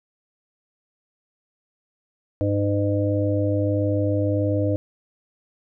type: harmonic tone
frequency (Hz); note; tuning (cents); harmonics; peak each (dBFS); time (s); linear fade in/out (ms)
101.5; G#2; -39; 1 / 3 / 5 / 6; -22 / -24 / -26 / -28; 2.41-4.76; 0
effects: none